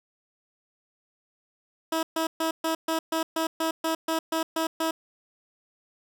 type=tone bursts; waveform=15% pulse; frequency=323.4 Hz; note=E4; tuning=33 cents flat; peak=-18 dBFS; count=13; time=1.92-4.91 s; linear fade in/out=5 ms; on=110 ms; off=130 ms; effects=none